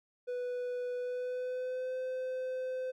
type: tone with pitch glide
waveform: triangle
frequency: 493.9 to 513.4 Hz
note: B4 to C5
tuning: 0 to -33 cents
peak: -32 dBFS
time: 0.27-2.92 s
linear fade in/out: 20 ms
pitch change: +67 cents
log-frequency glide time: 0.97-1.97 s
effects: none